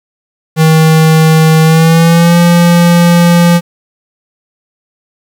square tone with pitch glide, 159 to 172.39 Hz, D#3 to F3, +38 to -22 cents, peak -4 dBFS, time 0.56-3.61 s, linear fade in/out 50 ms, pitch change +140 cents, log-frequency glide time 1.63-2.38 s, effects 7-bit

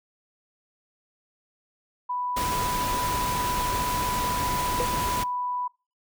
sine tone, 989 Hz, B5, 2 cents sharp, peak -26 dBFS, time 2.09-5.68 s, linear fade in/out 10 ms
pink noise, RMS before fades -30 dBFS, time 2.36-5.24 s, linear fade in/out 10 ms
sine tone with exponential decay, 493.9 Hz, B4, in tune, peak -21 dBFS, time 4.8-4.93 s, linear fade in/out 0 ms, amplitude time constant 28 ms
effects noise-tail reverb RT60 0.3 s tail -24 dB re dry

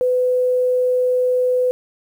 sine tone, 502 Hz, B4, 28 cents sharp, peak -14 dBFS, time 0.01-1.71 s, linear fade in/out 0 ms, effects 8-bit

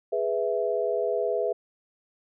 sine chord, E major, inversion first, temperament equal, 415.3 / 493.9 / 659.3 Hz, G#4 / B4 / E5, 0 / 0 / 0 cents, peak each -28 dBFS, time 0.12-1.53 s, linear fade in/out 10 ms, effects none

